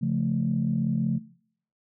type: chord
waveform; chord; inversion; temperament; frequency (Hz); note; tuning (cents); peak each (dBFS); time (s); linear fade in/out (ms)
sine; Db augmented; none; equal; 138.59 / 174.61 / 220; Db3 / F3 / A3; 0 / 0 / 0; -27; 0.01-1.19; 20
effects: noise-tail reverb RT60 0.6 s tail -20 dB re dry + tanh soft clip ceiling -14 dBFS